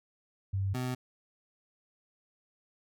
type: tone pair in turn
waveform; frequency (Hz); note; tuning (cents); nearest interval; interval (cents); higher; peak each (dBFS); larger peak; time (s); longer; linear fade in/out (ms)
sine / 25% pulse; 97.2 / 126.63; G2 / B2; -14 / +44; perfect fourth; 458; second; -28; neither; 0.53-0.74 / 0.74-0.95; neither; 10
effects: none